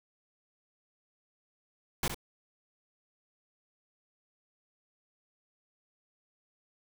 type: noise with echo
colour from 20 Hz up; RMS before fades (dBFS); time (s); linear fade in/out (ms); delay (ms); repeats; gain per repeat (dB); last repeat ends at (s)
pink; -30; 2.03-2.08; 2; 65; 1; -8; 2.145
effects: none